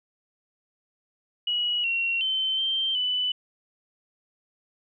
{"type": "tone with pitch steps", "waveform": "sine", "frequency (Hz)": [2916, 2738, 3082, 3140, 2990], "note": ["F#7", "F7", "G7", "G7", "F#7"], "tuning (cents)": [-26, -35, -30, 2, 17], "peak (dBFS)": -23, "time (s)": [1.47, 3.32], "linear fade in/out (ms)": 5, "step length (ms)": 370, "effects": []}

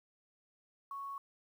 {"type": "tone with quantisation", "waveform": "sine", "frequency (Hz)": 1108.7, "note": "C#6", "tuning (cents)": 0, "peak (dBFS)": -40, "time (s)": [0.91, 1.18], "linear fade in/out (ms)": 2, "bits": 11, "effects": []}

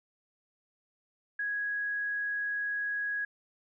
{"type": "tone", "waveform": "sine", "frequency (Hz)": 1661.2, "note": "G#6", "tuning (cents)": 0, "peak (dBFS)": -30, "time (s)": [1.39, 3.25], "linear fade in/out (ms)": 5, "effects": []}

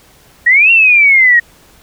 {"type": "exponential two-way sweep", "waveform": "sine", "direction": "up then down", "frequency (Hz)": [1864.7, 2759, 1864.7], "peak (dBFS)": -4, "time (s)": [0.46, 1.4], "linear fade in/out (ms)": 10, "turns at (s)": 0.71, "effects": ["pink hiss -45 dBFS RMS until 1.82 s"]}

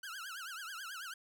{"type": "tone with vibrato", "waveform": "sawtooth", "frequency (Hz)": 1462, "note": "F#6", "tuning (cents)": -21, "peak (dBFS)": -39, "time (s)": [0.03, 1.14], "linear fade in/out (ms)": 5, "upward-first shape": "triangle", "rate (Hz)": 9.2, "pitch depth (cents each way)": 240, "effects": []}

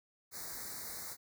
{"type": "band-stop noise", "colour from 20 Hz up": "white", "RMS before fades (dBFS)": -44, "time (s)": [0.31, 1.17], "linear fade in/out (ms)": 50, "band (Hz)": [2200, 3900], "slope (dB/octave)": 96, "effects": []}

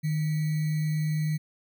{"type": "tone with sample-and-hold", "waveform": "sine", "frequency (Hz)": 154.5, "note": "D#3", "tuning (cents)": -12, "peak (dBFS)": -24, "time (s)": [0.03, 1.38], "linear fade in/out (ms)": 20, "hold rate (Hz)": 2100, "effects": []}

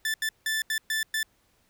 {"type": "tone bursts at uneven times", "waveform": "sawtooth", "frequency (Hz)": 1760, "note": "A6", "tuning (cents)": 0, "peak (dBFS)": -22, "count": 6, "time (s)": [[0.05, 0.14], [0.22, 0.29], [0.46, 0.62], [0.7, 0.78], [0.9, 1.03], [1.14, 1.23]], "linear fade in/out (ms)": 2, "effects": ["pink hiss -67 dBFS RMS until 1.69 s"]}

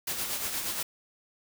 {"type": "noise with tremolo", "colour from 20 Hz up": "white", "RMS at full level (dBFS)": -31, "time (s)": [0.07, 0.83], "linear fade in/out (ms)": 5, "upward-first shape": "sine", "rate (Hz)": 8.5, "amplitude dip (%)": 45, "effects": []}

